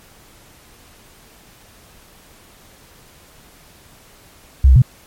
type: tone with pitch steps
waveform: sine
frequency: 66.8 / 64.4 / 126.8 Hz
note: C2 / C2 / B2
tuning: +36 / -27 / +46 cents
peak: -5 dBFS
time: 4.64-4.82 s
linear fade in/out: 5 ms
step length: 60 ms
effects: pink hiss -47 dBFS RMS until 5.06 s + MP3 64 kbps